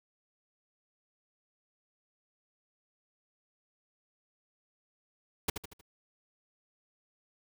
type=noise with echo; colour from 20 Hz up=pink; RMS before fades=-29 dBFS; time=5.48-5.5 s; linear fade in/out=5 ms; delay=78 ms; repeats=4; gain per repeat=-7 dB; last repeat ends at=5.812 s; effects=none